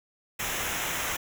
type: noise with comb filter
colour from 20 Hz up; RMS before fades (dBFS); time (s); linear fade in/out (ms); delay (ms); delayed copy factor
pink; -31; 0.39-1.17; 10; 0.22; -0.7
effects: none